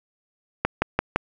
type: click train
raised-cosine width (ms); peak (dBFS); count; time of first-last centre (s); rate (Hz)
0.5; -4; 4; 0.65-1.16; 5.88
effects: none

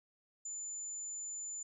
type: tone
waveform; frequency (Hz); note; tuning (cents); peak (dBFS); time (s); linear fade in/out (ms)
sine; 7040; A8; 0; -40; 0.45-1.63; 5
effects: none

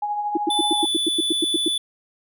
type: tone with tremolo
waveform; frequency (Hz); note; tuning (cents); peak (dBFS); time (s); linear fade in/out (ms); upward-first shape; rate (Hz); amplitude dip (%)
sine; 830.6; G#5; 0; -20; 0.02-0.86; 5; triangle; 13; 50
type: tone bursts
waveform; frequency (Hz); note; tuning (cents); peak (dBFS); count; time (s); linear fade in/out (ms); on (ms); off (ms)
sine; 329.6; E4; 0; -17; 12; 0.35-1.682; 5; 23; 96
type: tone with pitch glide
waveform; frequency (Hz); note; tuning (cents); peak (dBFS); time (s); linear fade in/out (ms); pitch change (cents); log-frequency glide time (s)
square; 3500 to 3474; A7 to A7; -10 to -23; -21; 0.5-1.78; 5; -13; 0.71-0.79
effects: none

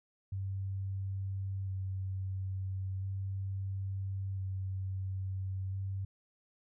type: tone with vibrato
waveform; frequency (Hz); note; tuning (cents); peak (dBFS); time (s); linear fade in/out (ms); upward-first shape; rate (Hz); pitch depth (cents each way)
sine; 96; G2; -36; -34; 0.32-6.05; 5; square; 0.37; 14
effects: none

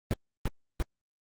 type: noise bursts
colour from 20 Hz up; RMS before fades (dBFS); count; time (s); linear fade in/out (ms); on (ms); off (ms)
brown; -27; 3; 0.11-0.825; 0; 25; 320
effects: Opus 32 kbps

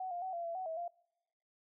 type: tone with pitch steps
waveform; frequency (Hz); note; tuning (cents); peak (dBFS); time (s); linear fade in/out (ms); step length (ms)
sine; 748 / 702 / 753 / 685 / 674 / 748 / 647 / 693; F#5 / F5 / F#5 / F5 / E5 / F#5 / E5 / F5; +19 / +9 / +30 / -34 / +38 / +19 / -32 / -14; -37; 0-0.88; 5; 110
effects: noise-tail reverb RT60 0.9 s tail -25 dB re dry

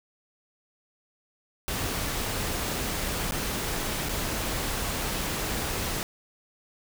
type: noise with dropouts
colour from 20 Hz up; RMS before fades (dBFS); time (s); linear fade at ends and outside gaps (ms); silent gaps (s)
pink; -30; 1.68-6.03; 0; 3.31-3.32 / 4.087-4.093
effects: none

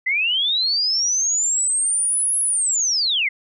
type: linear two-way sweep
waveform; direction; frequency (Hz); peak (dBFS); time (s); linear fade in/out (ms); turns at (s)
sine; up then down; 1976 to 10760 to 1976; -17; 0.06-3.29; 10; 2.39
effects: none

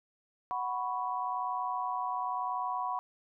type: chord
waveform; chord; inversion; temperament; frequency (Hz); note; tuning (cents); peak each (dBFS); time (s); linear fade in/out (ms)
sine; F# suspended fourth; none; equal; 740 / 987.8 / 1108.7; F#5 / B5 / C#6; 0 / 0 / 0; -36 / -34 / -37; 0.51-2.99; 0
effects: none

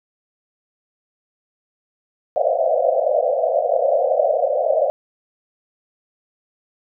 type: band-pass noise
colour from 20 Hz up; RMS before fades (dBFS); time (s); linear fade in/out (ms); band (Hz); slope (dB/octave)
pink; -18; 2.36-4.9; 0; 510 to 710; 96
effects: none

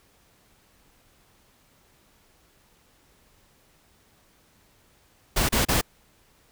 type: noise bursts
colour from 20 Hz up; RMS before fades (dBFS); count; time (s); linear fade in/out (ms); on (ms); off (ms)
pink; -22; 3; 5.36-5.814; 10; 130; 32
effects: pink hiss -61 dBFS RMS until 6.51 s

